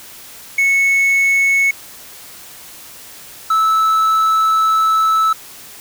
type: tone pair in turn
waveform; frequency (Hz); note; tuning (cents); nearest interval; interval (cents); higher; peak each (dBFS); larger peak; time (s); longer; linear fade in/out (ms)
triangle; 2204 / 1308.2; C#7 / E6; -11 / -14; major sixth; 903; first; -9; neither; 0.58-1.71 / 3.5-5.33; second; 5
effects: white hiss -37 dBFS RMS until 5.8 s

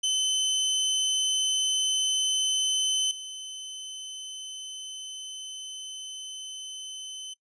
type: tone with level steps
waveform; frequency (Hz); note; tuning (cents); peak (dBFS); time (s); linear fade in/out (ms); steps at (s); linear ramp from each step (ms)
25% pulse; 3049; G7; -49; -20 / -33; 0.03-7.34; 10; 3.11; 2
effects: noise-tail reverb RT60 0.1 s tail -21 dB re dry + resampled to 22050 Hz

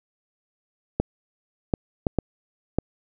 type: clicks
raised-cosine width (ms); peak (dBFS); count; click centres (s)
2; -7; 5; 1 / 1.738 / 2.068 / 2.187 / 2.786
effects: none

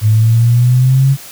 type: exponential sweep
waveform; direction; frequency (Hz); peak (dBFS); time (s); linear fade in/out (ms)
sine; up; 106.2 to 138.59; -6; 0.01-1.17; 50
effects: white hiss -33 dBFS RMS until 1.31 s

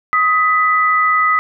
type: tone pair together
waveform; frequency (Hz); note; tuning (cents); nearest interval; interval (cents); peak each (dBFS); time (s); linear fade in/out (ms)
sine; 1258 / 1982.6; D#6 / B6; +19 / +6; minor sixth; 787; -12 / -16; 0.13-1.39; 0
effects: none

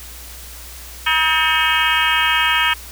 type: harmonic tone with a mistuned harmonic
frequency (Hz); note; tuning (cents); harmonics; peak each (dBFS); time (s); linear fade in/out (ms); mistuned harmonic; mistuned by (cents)
318.6; D#4; +41; 3 / 4 / 5 / 6 / 7 / 8 / 9 / 10; -22 / -22 / -22 / -22 / -22 / -22 / -22 / -22; 1.06-2.74; 10; 6; -94
effects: added 60 Hz sine -37 dBFS peak until 2.91 s + white hiss -37 dBFS RMS until 2.91 s

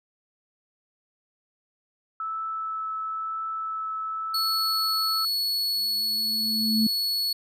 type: tone with vibrato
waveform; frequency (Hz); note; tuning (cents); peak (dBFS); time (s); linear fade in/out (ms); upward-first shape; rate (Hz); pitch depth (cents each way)
sine; 1309; E6; -13; -28; 2.2-5.25; 2; triangle; 1; 8
type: tone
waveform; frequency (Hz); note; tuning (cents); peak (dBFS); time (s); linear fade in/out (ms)
45% pulse; 4393; C#8; -16; -23; 4.34-7.33; 5
type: tone with exponential growth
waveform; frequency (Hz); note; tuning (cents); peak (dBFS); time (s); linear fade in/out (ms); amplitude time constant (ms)
sine; 220; A3; 0; -18; 5.76-6.87; 5; 240
effects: resampled to 32000 Hz

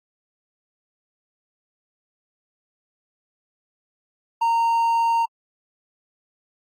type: tone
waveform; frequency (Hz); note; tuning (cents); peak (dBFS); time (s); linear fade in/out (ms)
triangle; 923; A#5; -17; -15; 4.41-5.25; 10
effects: AAC 48 kbps

